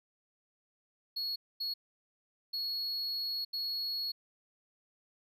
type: tone bursts at uneven times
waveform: triangle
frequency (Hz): 4341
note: C#8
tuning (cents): -37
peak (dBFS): -32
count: 4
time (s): 1.16-1.36 / 1.6-1.74 / 2.53-3.45 / 3.53-4.12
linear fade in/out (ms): 10
effects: none